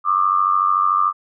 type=tone with amplitude modulation; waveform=sine; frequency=1195 Hz; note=D6; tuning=30 cents sharp; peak=-10 dBFS; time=0.04-1.13 s; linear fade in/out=50 ms; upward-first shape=sine; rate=93.6 Hz; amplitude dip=85%; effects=none